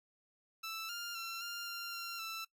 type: tone with pitch steps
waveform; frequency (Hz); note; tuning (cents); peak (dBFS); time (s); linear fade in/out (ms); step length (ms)
15% pulse; 1323 / 1401 / 1356 / 1397 / 1388 / 1376 / 1330; E6 / F6 / E6 / F6 / F6 / F6 / E6; +6 / +5 / +49 / 0 / -11 / -26 / +15; -34; 0.63-2.45; 10; 260
effects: noise-tail reverb RT60 0.1 s tail -21 dB re dry + AAC 64 kbps